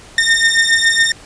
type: beating tone pair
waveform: sawtooth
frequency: 1821 / 1828.2 Hz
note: A#6 / A#6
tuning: -41 / -34 cents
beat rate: 7.2 Hz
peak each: -10 dBFS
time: 0.18-1.12 s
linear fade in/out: 2 ms
effects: pink hiss -39 dBFS RMS until 1.25 s + resampled to 22050 Hz